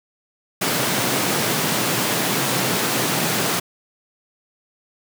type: high-pass noise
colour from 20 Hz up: pink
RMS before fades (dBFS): -21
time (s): 0.61-3.6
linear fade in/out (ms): 10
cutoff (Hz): 120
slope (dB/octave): 48
effects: none